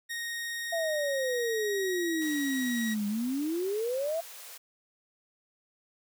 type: tone with pitch glide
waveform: sawtooth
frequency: 1864.7 to 1908.3 Hz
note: A#6 to A#6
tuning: 0 to +40 cents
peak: -30 dBFS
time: 0.09-2.95 s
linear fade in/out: 20 ms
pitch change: +40 cents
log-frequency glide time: 0.94-2.26 s
type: exponential two-way sweep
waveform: sine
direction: down then up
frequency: 681 to 202.4 to 681 Hz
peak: -28 dBFS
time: 0.72-4.21 s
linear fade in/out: 10 ms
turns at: 3.07 s
type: high-pass noise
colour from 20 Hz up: white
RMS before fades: -46 dBFS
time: 2.21-4.58 s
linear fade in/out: 10 ms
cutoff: 440 Hz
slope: 48 dB/octave
effects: none